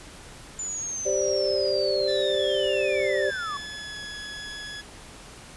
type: linear sweep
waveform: sine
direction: down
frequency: 7060 to 1100 Hz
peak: -29 dBFS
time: 0.59-3.57 s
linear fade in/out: 2 ms
type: chord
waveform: sine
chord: G suspended fourth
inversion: none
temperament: equal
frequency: 392 / 523.3 / 587.3 Hz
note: G4 / C5 / D5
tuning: 0 / 0 / 0 cents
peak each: -27 / -27 / -26 dBFS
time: 1.05-3.31 s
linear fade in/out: 20 ms
type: tone with pitch glide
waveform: 20% pulse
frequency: 1760 to 1688.3 Hz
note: A6 to G#6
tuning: 0 to +28 cents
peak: -30 dBFS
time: 2.07-4.82 s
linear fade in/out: 20 ms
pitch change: -72 cents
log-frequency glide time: 3.08-4 s
effects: pink hiss -45 dBFS RMS until 5.56 s + resampled to 24000 Hz